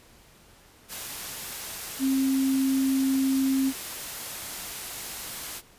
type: tone in noise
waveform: sine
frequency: 267.4 Hz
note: C4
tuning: 38 cents sharp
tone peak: -21 dBFS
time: 1.99-3.73 s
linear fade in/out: 50 ms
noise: white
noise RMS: -36 dBFS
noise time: 0.88-5.62 s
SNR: +12 dB
effects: pink hiss -55 dBFS RMS until 5.78 s + resampled to 32000 Hz